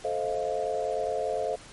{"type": "chord", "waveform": "sine", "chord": "F dominant seventh", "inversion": "first", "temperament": "just", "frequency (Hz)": [436.5, 523.8, 628.6, 698.5], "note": ["A4", "C5", "Eb5", "F5"], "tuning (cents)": [-14, 2, 18, 0], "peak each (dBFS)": -32, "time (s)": [0.04, 1.56], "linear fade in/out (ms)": 10, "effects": ["pink hiss -48 dBFS RMS until 1.72 s", "MP3 48 kbps"]}